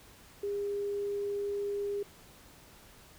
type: tone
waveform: sine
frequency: 405.3 Hz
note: G#4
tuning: 42 cents flat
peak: -31 dBFS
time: 0.43-2.03 s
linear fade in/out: 5 ms
effects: pink hiss -56 dBFS RMS until 3.18 s